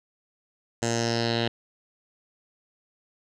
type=tone with low-pass filter sweep; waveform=10% pulse; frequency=116.3 Hz; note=A#2; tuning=4 cents flat; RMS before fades=-26 dBFS; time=0.82-1.48 s; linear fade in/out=5 ms; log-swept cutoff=7400 to 3500 Hz; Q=4.3; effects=none